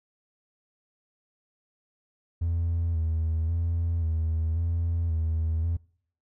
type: tone with vibrato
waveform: triangle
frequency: 82.41 Hz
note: E2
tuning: in tune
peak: -21 dBFS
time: 2.41-5.77 s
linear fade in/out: 10 ms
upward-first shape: square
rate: 0.93 Hz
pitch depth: 40 cents each way
effects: noise-tail reverb RT60 0.6 s tail -26 dB re dry + tanh soft clip ceiling -19 dBFS